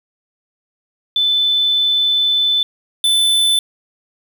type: tone pair in turn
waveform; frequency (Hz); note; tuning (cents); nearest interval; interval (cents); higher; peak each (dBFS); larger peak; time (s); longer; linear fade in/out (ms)
sine / square; 3515 / 3515; A7 / A7; -2 / -2; unison; 0; neither; -12; neither; 1.16-2.63 / 3.04-3.59; first; 2
effects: 7-bit